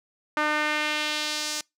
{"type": "tone with band-pass filter sweep", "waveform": "sawtooth", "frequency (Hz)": 302.1, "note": "D4", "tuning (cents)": 49, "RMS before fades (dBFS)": -27, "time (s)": [0.37, 1.61], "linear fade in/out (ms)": 2, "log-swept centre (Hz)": [1400, 6200], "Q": 1.4, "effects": ["noise-tail reverb RT60 0.2 s tail -26 dB re dry"]}